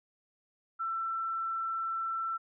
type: tone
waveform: sine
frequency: 1339 Hz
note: E6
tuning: 27 cents sharp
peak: -31 dBFS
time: 0.79-2.38 s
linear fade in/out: 20 ms
effects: none